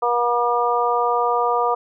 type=harmonic tone; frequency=240 Hz; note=B3; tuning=49 cents flat; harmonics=2 / 3 / 4 / 5; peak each=-22 / -22 / -22 / -22 dBFS; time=0.02-1.75 s; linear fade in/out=10 ms; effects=none